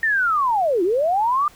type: linear two-way sweep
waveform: sine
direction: down then up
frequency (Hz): 1845 to 330 to 1219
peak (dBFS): -16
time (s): 0.03-1.48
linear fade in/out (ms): 2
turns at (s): 0.83
effects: pink hiss -49 dBFS RMS until 1.55 s